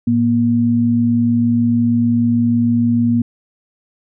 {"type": "tone pair together", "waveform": "sine", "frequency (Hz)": [110.9, 237.4], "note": ["A2", "A#3"], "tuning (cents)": [14, 32], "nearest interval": "octave + minor second", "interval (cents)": 1318, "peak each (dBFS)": [-19, -12], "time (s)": [0.07, 3.22], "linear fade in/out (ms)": 5, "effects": []}